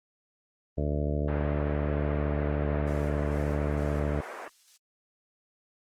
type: harmonic tone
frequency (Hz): 73.42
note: D2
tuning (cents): 0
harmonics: 1 / 2 / 3 / 4 / 5 / 6 / 7 / 8 / 9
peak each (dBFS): -29 / -32 / -37 / -36 / -41 / -37 / -41 / -38 / -41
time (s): 0.77-4.21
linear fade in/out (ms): 10
type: band-pass noise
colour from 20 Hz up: pink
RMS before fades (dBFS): -41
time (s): 1.28-4.48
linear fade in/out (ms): 0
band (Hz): 410 to 2000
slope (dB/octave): 24
type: noise with tremolo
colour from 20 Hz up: violet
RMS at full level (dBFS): -45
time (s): 2.86-4.78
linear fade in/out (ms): 20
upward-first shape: square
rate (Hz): 2.2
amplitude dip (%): 40
effects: low-pass 6000 Hz 12 dB/octave + Opus 24 kbps